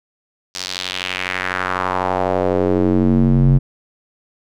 square tone with band-pass filter sweep, 46 Hz, F#1, 9 cents flat, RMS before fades -17 dBFS, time 0.54-3.59 s, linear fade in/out 20 ms, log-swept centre 5300 to 140 Hz, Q 2.2, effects none

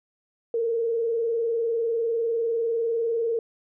sine tone with vibrato, 460 Hz, A#4, 23 cents flat, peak -22 dBFS, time 0.54-3.39 s, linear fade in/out 2 ms, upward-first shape square, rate 20 Hz, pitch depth 40 cents each way, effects none

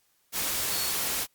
sine tone in noise, 4400 Hz, C#8, 14 cents flat, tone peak -34 dBFS, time 0.7-0.93 s, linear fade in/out 50 ms, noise white, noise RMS -29 dBFS, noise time 0.32-1.27 s, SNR -8 dB, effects white hiss -69 dBFS RMS until 1.34 s + Opus 48 kbps

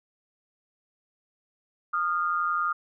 sine tone pair together, 1225.1 / 1396.9 Hz, D#6 / F6, -27 / 0 cents, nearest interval major second, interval 227 cents, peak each -25 / -29 dBFS, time 1.93-2.73 s, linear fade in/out 10 ms, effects none

